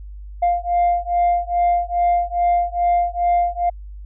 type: beating tone pair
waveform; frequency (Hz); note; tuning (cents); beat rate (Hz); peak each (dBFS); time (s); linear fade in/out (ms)
sine; 699 / 701.4; F5 / F5; +1 / +7; 2.4; -17; 0.42-3.7; 10
effects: tanh soft clip ceiling -11 dBFS + added 50 Hz sine -32 dBFS peak until 4.05 s